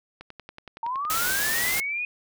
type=click train; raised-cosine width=0.3 ms; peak=-25 dBFS; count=11; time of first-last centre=0.21-1.145 s; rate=10.7 Hz
type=linear sweep; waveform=sine; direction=up; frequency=897 to 2500 Hz; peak=-26 dBFS; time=0.83-2.05 s; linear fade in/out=2 ms
type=noise; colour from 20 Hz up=white; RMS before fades=-27 dBFS; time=1.1-1.8 s; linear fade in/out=0 ms
effects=none